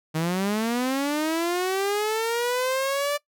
sawtooth linear sweep, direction up, 154.1 to 587.3 Hz, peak -19 dBFS, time 0.14-3.18 s, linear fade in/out 20 ms, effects noise-tail reverb RT60 0.1 s tail -20 dB re dry

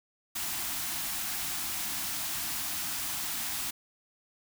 white band-stop noise, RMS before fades -34 dBFS, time 0.35-3.71 s, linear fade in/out 10 ms, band 360 to 640 Hz, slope 96 dB/octave, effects none

